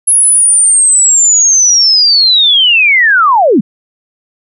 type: linear sweep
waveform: sine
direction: down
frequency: 10650 to 170 Hz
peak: -4 dBFS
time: 0.07-3.61 s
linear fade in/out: 10 ms
effects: none